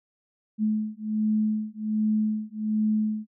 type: beating tone pair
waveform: sine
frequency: 214.4 / 215.7 Hz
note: A3 / A3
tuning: -45 / -34 cents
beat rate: 1.3 Hz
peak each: -26 dBFS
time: 0.58-3.27 s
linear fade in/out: 50 ms
effects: none